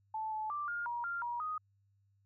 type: tone with pitch steps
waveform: sine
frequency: 874 / 865 / 1177 / 1414 / 952 / 1392 / 955 / 1246 Hz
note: A5 / A5 / D6 / F6 / A#5 / F6 / A#5 / D#6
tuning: -12 / -30 / +3 / +21 / +36 / -6 / +42 / +2 cents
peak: -35 dBFS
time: 0.14-1.58 s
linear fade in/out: 5 ms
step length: 180 ms
effects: added 99 Hz sine -69 dBFS peak until 2.25 s